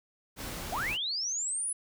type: noise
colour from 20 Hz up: pink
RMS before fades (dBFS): -39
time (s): 0.36-0.98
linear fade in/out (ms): 50
type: linear sweep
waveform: sine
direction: up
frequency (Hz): 607 to 10190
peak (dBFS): -30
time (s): 0.72-1.73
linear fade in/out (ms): 5
effects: none